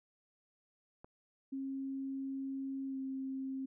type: click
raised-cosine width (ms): 1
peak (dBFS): -37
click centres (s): 1.045
type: tone with pitch glide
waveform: sine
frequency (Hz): 270 to 266.3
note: C#4 to C4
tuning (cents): -45 to +31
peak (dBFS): -37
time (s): 1.52-3.66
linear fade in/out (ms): 10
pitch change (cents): -24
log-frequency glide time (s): 2.87-2.97
effects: none